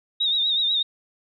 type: tone with vibrato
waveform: sine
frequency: 3729 Hz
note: A#7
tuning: in tune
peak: -19 dBFS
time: 0.2-0.83 s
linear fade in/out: 10 ms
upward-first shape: triangle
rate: 8.1 Hz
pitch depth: 79 cents each way
effects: none